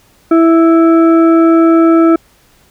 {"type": "tone with frequency modulation", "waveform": "sine", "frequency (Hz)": 329.6, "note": "E4", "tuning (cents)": 0, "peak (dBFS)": -4, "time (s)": [0.31, 2.16], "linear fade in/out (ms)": 5, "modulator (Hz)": 988, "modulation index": 0.57, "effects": ["pink hiss -49 dBFS RMS until 2.7 s"]}